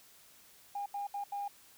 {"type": "tone bursts at uneven times", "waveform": "sine", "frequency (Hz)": 809, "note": "G#5", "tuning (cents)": -46, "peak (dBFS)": -34, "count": 4, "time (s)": [[0.75, 0.86], [0.94, 1.07], [1.14, 1.24], [1.32, 1.48]], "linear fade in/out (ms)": 5, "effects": ["tanh soft clip ceiling -30 dBFS", "white hiss -60 dBFS RMS until 1.77 s"]}